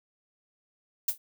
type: noise with exponential decay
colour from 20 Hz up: violet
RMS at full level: -21 dBFS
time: 1.08-1.18 s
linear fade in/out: 5 ms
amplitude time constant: 21 ms
effects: none